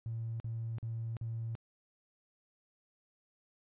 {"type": "tone bursts", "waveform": "triangle", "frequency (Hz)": 114, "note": "A#2", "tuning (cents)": -38, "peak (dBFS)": -32, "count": 4, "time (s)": [0.06, 1.552], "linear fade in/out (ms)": 0, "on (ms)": 340, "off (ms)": 44, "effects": ["tanh soft clip ceiling -33 dBFS", "resampled to 8000 Hz"]}